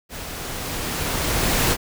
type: noise with level ramp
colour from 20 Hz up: pink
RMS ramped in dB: -34 to -18 dBFS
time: 0.09-1.77 s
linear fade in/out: 50 ms
effects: none